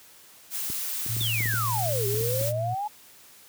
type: noise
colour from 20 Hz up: blue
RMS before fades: -31 dBFS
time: 0.5-2.53 s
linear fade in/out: 50 ms
type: clicks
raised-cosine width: 3 ms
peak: -25 dBFS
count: 10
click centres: 0.701 / 1.063 / 1.167 / 1.212 / 1.406 / 1.458 / 1.54 / 2.144 / 2.209 / 2.413 s
type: tone with pitch glide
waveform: sine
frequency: 113.9 to 115.56 Hz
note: A#2 to A#2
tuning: -40 to -15 cents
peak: -28 dBFS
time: 1.08-2.75 s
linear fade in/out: 20 ms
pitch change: +25 cents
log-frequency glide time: 1.34-1.95 s
type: exponential two-way sweep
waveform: sine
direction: down then up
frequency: 3729 to 392 to 860 Hz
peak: -27 dBFS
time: 1.2-2.88 s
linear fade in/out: 10 ms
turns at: 2.07 s
effects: white hiss -52 dBFS RMS until 3.48 s + high-pass 60 Hz 12 dB/octave